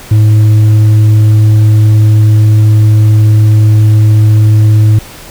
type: tone with tanh clipping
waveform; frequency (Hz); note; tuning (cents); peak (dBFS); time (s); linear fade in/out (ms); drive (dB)
sine; 107.3; A2; -43; -3; 0.11-4.99; 5; 4
effects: pink hiss -30 dBFS RMS until 5.3 s